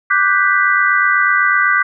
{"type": "chord", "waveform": "sine", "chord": "G major seventh", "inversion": "second", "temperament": "equal", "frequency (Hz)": [1174.7, 1480, 1568, 1975.5], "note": ["D6", "F#6", "G6", "B6"], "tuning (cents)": [0, 0, 0, 0], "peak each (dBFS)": -16, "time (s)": [0.1, 1.83], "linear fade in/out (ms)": 10, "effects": []}